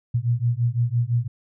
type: beating tone pair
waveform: sine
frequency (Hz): 116.54 / 122.44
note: A#2 / B2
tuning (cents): 0 / -15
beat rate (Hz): 5.9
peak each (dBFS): -22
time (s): 0.14-1.28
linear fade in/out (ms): 10
effects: none